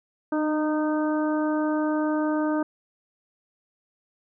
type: harmonic tone with a mistuned harmonic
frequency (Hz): 307.4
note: D#4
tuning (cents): -21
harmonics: 1 / 2 / 3 / 4 / 5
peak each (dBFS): -23 / -29 / -33 / -35 / -37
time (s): 0.32-2.63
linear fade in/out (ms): 5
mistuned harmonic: 1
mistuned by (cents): -17
effects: none